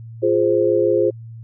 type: chord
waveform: sine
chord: F minor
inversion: none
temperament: equal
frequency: 349.2 / 415.3 / 523.3 Hz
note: F4 / Ab4 / C5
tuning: 0 / 0 / 0 cents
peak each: -18 dBFS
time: 0.22-1.11 s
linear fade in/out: 20 ms
effects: added 114 Hz sine -33 dBFS peak until 1.43 s